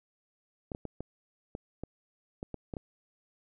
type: clicks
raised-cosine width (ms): 2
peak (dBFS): -24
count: 10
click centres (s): 0.718 / 0.749 / 0.853 / 1.006 / 1.551 / 1.836 / 2.429 / 2.543 / 2.738 / 2.768
effects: none